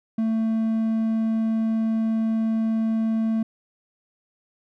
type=tone; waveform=triangle; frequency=222.9 Hz; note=A3; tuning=23 cents sharp; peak=-18 dBFS; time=0.18-3.43 s; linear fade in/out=5 ms; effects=none